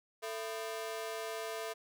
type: ring-modulated tone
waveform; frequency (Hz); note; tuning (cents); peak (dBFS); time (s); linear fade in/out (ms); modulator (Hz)
sawtooth; 557; C#5; +8; -31; 0.22-1.74; 20; 112
effects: none